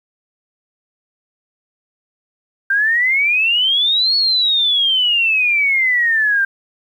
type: exponential two-way sweep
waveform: sine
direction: up then down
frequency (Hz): 1568 to 4407 to 1568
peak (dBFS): -12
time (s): 2.7-6.45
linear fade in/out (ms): 5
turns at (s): 4.16
effects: 8-bit